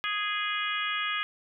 harmonic tone with a mistuned harmonic, 415.3 Hz, G#4, in tune, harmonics 3 / 4 / 5 / 6 / 7 / 8, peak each -33 / -34 / -35 / -36 / -36 / -37 dBFS, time 0.04-1.23 s, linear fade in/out 0 ms, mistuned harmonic 6, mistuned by -17 cents, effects none

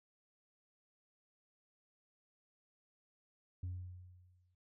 sine tone with exponential decay, 90.4 Hz, F#2, 40 cents flat, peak -35 dBFS, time 3.63-4.55 s, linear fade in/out 5 ms, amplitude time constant 200 ms, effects tanh soft clip ceiling -37 dBFS

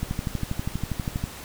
click train, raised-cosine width 5 ms, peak -14 dBFS, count 16, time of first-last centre 0.03-1.24 s, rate 12.4 Hz, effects pink hiss -40 dBFS RMS until 1.44 s

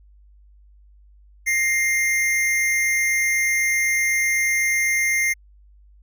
square tone pair together, 1855.9 / 2108 Hz, A#6 / C7, -8 / +12 cents, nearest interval major second, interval 220 cents, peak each -29 / -19 dBFS, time 1.46-5.34 s, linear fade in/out 20 ms, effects added 50 Hz sine -48 dBFS peak until 6.02 s

